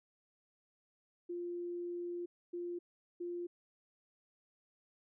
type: tone bursts at uneven times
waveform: sine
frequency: 349.2 Hz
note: F4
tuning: in tune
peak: -38 dBFS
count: 3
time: 1.29-2.26 / 2.53-2.79 / 3.2-3.47 s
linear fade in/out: 10 ms
effects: none